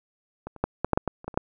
clicks, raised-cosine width 1 ms, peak -21 / -29 / -9 / -9 / -6 / -6 / -12 / -29 / -18 / -28 / -7 dBFS, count 11, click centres 0.47 / 0.563 / 0.64 / 0.846 / 0.933 / 0.975 / 1.077 / 1.244 / 1.28 / 1.342 / 1.375 s, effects none

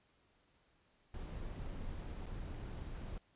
brown noise with dropouts, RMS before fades -44 dBFS, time 1.14-3.18 s, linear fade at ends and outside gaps 2 ms, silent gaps 2.259-2.264 s, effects pink hiss -73 dBFS RMS until 3.35 s + resampled to 8000 Hz

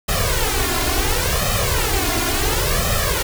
pink noise with flanger, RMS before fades -19 dBFS, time 0.08-3.23 s, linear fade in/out 10 ms, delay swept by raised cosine 1.6 to 2.9 ms, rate 0.71 Hz, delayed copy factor +0.95, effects none

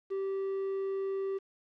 triangle tone with quantisation, 388.7 Hz, G4, 15 cents flat, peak -29 dBFS, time 0.1-1.39 s, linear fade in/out 20 ms, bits 9, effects low-pass 3000 Hz 12 dB/octave

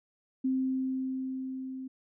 sine tone with level ramp, 261.6 Hz, C4, in tune, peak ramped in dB -25 to -37 dBFS, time 0.44-1.88 s, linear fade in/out 10 ms, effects none

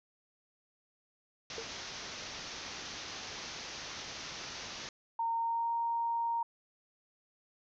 white low-pass noise, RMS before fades -44 dBFS, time 1.5-4.89 s, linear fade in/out 2 ms, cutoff 6400 Hz, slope 96 dB/octave
sine tone with exponential decay, 455.1 Hz, A#4, 42 cents flat, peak -35 dBFS, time 1.58-1.7 s, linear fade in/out 0 ms, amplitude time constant 25 ms
sine tone with pitch glide, 919 to 929.7 Hz, A#5 to A#5, -25 to -5 cents, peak -30 dBFS, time 5.19-6.43 s, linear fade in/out 5 ms, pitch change +20 cents, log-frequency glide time 5.38-5.7 s
effects none

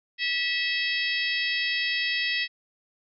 harmonic tone with a mistuned harmonic, 650 Hz, E5, 24 cents flat, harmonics 3 / 4 / 5 / 6 / 7 / 8, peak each -28 / -30 / -32 / -34 / -35 / -36 dBFS, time 0.18-2.48 s, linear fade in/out 50 ms, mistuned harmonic 6, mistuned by -27 cents, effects none

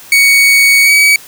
40% pulse tone with pitch glide, 2234 to 2272 Hz, C#7 to C#7, +13 to +42 cents, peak -4 dBFS, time 0.12-1.16 s, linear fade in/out 2 ms, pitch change +29 cents, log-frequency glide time 0.84-0.92 s, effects white hiss -35 dBFS RMS until 1.27 s

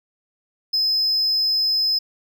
triangle tone, 5100 Hz, D#8, 42 cents sharp, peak -16 dBFS, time 0.73-1.99 s, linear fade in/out 10 ms, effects none

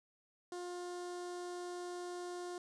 sawtooth tone with notch filter, 354.9 Hz, F4, 28 cents sharp, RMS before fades -44 dBFS, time 0.52-2.58 s, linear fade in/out 2 ms, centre 2400 Hz, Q 1, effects resampled to 22050 Hz + 13-bit

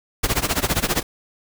pink noise with tremolo, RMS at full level -18 dBFS, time 0.23-1.03 s, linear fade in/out 10 ms, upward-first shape sine, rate 15 Hz, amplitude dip 90%, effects none

